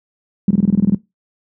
sine tone bursts, 196 Hz, G3, in tune, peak -8 dBFS, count 10, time 0.48-0.947 s, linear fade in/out 2 ms, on 26 ms, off 23 ms, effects noise-tail reverb RT60 0.2 s tail -21 dB re dry + high-pass 80 Hz 12 dB/octave

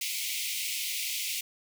pink high-pass noise, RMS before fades -33 dBFS, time 0.01-1.41 s, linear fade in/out 5 ms, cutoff 2100 Hz, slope 96 dB/octave, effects none

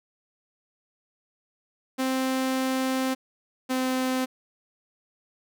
sawtooth tone pair in turn, 261.6 / 258.1 Hz, C4 / C4, 0 / -23 cents, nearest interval unison, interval 23 cents, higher first, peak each -20 dBFS, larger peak neither, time 1.98-3.15 / 3.69-4.26 s, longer first, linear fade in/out 20 ms, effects none

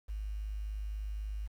sine tone with quantisation, 51.91 Hz, G#1, in tune, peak -35 dBFS, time 0.08-1.48 s, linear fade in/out 20 ms, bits 10, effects none

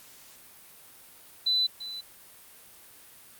sine tone with echo, 4000 Hz, B7, 21 cents sharp, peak -22 dBFS, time 1.46-1.67 s, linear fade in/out 10 ms, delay 340 ms, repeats 1, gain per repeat -13 dB, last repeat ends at 2.01 s, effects white hiss -52 dBFS RMS until 3.39 s + Opus 48 kbps

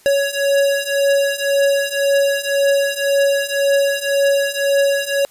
square beating tone pair, 557 / 558.9 Hz, C#5 / C#5, +8 / +14 cents, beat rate 1.9 Hz, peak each -19 / -17 dBFS, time 0.06-5.25 s, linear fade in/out 0 ms, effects white hiss -50 dBFS RMS until 5.3 s + resampled to 32000 Hz

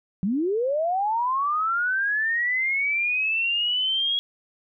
sine linear sweep, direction up, 174.61 to 3322 Hz, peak -21 dBFS, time 0.23-4.19 s, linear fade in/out 0 ms, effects none

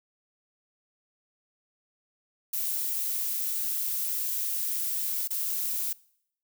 violet noise with dropouts, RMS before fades -30 dBFS, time 2.53-5.93 s, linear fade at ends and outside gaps 5 ms, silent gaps 5.276-5.305 s, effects noise-tail reverb RT60 0.7 s tail -23 dB re dry

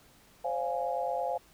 sine chord, D half-diminished seventh, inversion third, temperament equal with one note detuned, 523.3 / 572.3 / 698.5 / 830.6 Hz, C5 / D5 / F5 / Ab5, 0 / -45 / 0 / 0 cents, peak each -34 / -39 / -33 / -35 dBFS, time 0.44-1.38 s, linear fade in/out 10 ms, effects pink hiss -60 dBFS RMS until 1.53 s

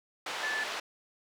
pink band-pass noise, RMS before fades -37 dBFS, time 0.26-0.8 s, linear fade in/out 5 ms, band 700 to 4500 Hz, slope 12 dB/octave
sine tone, 1743 Hz, A6, 17 cents flat, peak -31 dBFS, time 0.43-0.64 s, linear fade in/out 5 ms
effects none

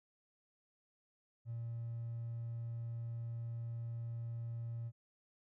triangle tone with hard clipping, 116.54 Hz, A#2, in tune, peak -40 dBFS, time 1.45-4.92 s, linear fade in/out 50 ms, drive 4 dB, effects none

